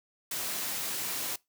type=noise; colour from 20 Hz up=white; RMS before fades=-34 dBFS; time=0.31-1.36 s; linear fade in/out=5 ms; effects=noise-tail reverb RT60 0.2 s tail -23 dB re dry + high-pass 100 Hz 12 dB/octave